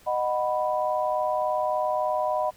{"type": "chord", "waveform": "sine", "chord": "B major", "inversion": "first", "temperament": "just", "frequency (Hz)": [617.4, 740.8, 987.8], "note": ["D#5", "F#5", "B5"], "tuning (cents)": [-14, 2, 0], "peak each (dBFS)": [-26, -28, -28], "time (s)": [0.06, 2.51], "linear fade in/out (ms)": 20, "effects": ["pink hiss -55 dBFS RMS until 2.56 s"]}